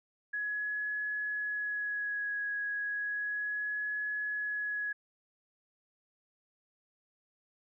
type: tone with vibrato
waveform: sine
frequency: 1678 Hz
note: G#6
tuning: 17 cents sharp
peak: -32 dBFS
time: 0.33-4.93 s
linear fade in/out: 10 ms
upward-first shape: sine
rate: 0.33 Hz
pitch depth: 15 cents each way
effects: none